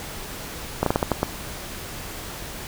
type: slowing click train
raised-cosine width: 1 ms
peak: -5 dBFS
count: 7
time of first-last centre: 0.83-1.23 s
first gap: 33 ms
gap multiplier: 1.28
effects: pink hiss -35 dBFS RMS until 2.67 s